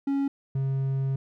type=tone pair in turn; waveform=triangle; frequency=277.2 / 134.97 Hz; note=C#4 / C#3; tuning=0 / -46 cents; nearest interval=octave; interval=1246 cents; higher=first; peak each=-21 / -22 dBFS; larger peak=first; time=0.07-0.28 / 0.55-1.16 s; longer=second; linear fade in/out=5 ms; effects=none